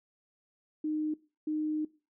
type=tone bursts at uneven times; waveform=sine; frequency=307.1 Hz; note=D#4; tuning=23 cents flat; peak=-29 dBFS; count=2; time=0.84-1.14 / 1.47-1.85 s; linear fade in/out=5 ms; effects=noise-tail reverb RT60 0.3 s tail -19 dB re dry